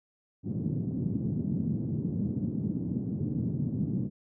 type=band-pass noise; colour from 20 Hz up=white; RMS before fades=-31 dBFS; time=0.43-4.1 s; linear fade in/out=50 ms; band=110 to 240 Hz; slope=24 dB/octave; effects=none